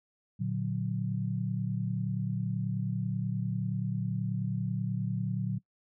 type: chord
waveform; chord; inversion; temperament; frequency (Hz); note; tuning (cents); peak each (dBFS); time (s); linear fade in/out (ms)
sine; Bb augmented; none; equal; 116.54 / 146.83 / 185; Bb2 / D3 / F#3; 0 / 0 / 0; -33 / -35 / -33; 0.39-5.59; 20
effects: noise-tail reverb RT60 0.1 s tail -22 dB re dry